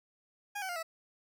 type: tone with pitch steps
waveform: 20% pulse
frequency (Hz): 818 / 758.8 / 703.9 / 653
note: G#5 / F#5 / F5 / E5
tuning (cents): -26 / +43 / +13 / -17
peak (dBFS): -31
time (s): 0.55-0.83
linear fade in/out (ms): 10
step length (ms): 70
effects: none